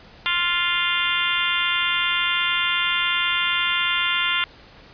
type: harmonic tone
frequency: 349.2 Hz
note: F4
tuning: in tune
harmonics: 3 / 4 / 5 / 6 / 7 / 8 / 9 / 10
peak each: -29 / -26 / -32 / -26 / -31 / -26 / -28 / -27 dBFS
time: 0.26-4.44 s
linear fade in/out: 0 ms
effects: pink hiss -47 dBFS RMS until 4.93 s + resampled to 11025 Hz